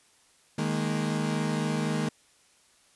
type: chord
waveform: 35% pulse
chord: D# suspended fourth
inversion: none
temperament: equal with one note detuned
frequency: 155.56 / 209.1 / 233.1 Hz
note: D#3 / G#3 / A#3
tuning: 0 / +12 / 0 cents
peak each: -28 / -30 / -30 dBFS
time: 0.58-2.09 s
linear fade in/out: 5 ms
effects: white hiss -62 dBFS RMS until 2.95 s + resampled to 24000 Hz